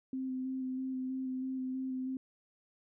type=tone with vibrato; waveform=sine; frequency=260 Hz; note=C4; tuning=11 cents flat; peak=-34 dBFS; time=0.13-2.17 s; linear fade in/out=2 ms; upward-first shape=square; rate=3.1 Hz; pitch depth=13 cents each way; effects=none